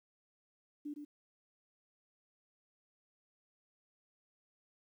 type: tone with echo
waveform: sine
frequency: 293.7 Hz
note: D4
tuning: in tune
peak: -39 dBFS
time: 0.85-0.94 s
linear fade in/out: 10 ms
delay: 110 ms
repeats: 1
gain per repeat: -5 dB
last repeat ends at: 1.05 s
effects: 12-bit